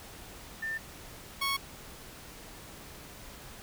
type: tone pair in turn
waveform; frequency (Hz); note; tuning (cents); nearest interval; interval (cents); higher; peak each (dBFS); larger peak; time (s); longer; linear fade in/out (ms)
sine / 15% pulse; 1791 / 1103.9; A6 / C#6; +30 / -8; minor sixth; 838; first; -32 / -22; second; 0.62-0.78 / 1.41-1.57; neither; 10
effects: pink hiss -48 dBFS RMS until 3.62 s